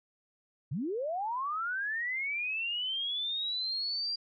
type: linear sweep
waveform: sine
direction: up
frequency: 113.5 to 4792 Hz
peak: -31 dBFS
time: 0.71-4.16 s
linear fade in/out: 10 ms
effects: none